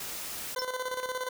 white noise, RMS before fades -38 dBFS, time 0-0.55 s, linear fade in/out 5 ms
20% pulse tone with tremolo, 508 Hz, B4, 49 cents sharp, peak -25 dBFS, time 0.56-1.29 s, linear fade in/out 5 ms, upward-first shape square, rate 17 Hz, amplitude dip 60%
square tone with exponential decay, 5350 Hz, E8, 25 cents sharp, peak -27 dBFS, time 0.59-0.66 s, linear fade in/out 2 ms, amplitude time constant 15 ms
effects none

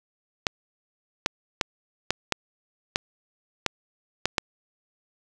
clicks, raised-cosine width 0.2 ms, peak -4 dBFS, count 9, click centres 0.468 / 1.261 / 1.612 / 2.106 / 2.323 / 2.959 / 3.663 / 4.256 / 4.382 s, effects none

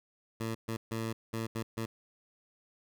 15% pulse tone bursts at uneven times, 112.6 Hz, A2, 40 cents sharp, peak -27 dBFS, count 6, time 0.4-0.55 / 0.68-0.77 / 0.91-1.13 / 1.33-1.47 / 1.55-1.63 / 1.77-1.86 s, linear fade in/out 10 ms, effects none

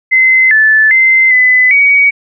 sine tone with pitch steps, 2055 / 1746 / 2072 / 2010 / 2256 Hz, C7 / A6 / C7 / B6 / C#7, -32 / -14 / -17 / +30 / +30 cents, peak -4 dBFS, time 0.11-2.11 s, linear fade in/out 20 ms, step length 400 ms, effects none

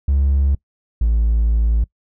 triangle tone pair in turn, 69.3 / 55.93 Hz, C#2 / A1, 0 / +29 cents, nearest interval major third, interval 371 cents, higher first, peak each -10 dBFS, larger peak neither, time 0.08-0.55 / 1.01-1.84 s, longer second, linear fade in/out 5 ms, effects noise-tail reverb RT60 0.1 s tail -24 dB re dry + tanh soft clip ceiling -7 dBFS

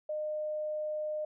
sine tone, 610 Hz, D#5, 34 cents flat, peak -32 dBFS, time 0.09-1.25 s, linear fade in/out 5 ms, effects none

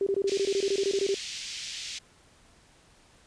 sine tone bursts, 393.9 Hz, G4, 8 cents sharp, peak -23 dBFS, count 15, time 0.01-1.144 s, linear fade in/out 2 ms, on 56 ms, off 21 ms
white band-pass noise, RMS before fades -38 dBFS, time 0.27-1.99 s, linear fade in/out 10 ms, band 2300 to 6100 Hz, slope 24 dB/octave
effects pink hiss -59 dBFS RMS until 3.26 s + resampled to 22050 Hz

